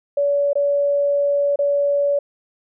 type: tone with dropouts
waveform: sine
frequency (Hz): 570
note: C#5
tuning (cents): +48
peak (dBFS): -15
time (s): 0.17-2.19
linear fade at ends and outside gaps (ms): 5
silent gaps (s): 0.532-0.554 / 1.559-1.589
effects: none